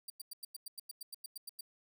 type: tone bursts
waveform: 10% pulse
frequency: 4699 Hz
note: D8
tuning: in tune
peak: -35 dBFS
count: 14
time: 0.08-1.609 s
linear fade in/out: 5 ms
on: 21 ms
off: 95 ms
effects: none